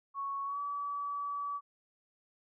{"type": "tone with pitch glide", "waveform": "sine", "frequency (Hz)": [1108.7, 1145.8], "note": ["C#6", "D6"], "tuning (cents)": [0, -43], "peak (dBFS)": -34, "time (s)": [0.14, 1.61], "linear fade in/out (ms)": 50, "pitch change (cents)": 57, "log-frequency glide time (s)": [0.45, 0.59], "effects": []}